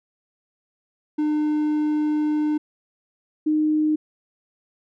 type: tone pair in turn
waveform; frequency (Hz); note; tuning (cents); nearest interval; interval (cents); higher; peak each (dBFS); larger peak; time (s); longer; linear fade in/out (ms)
triangle / sine; 302.2 / 306.8; D4 / D#4; +50 / -24; unison; 26; second; -17; neither; 1.18-2.58 / 3.46-3.96; first; 10
effects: none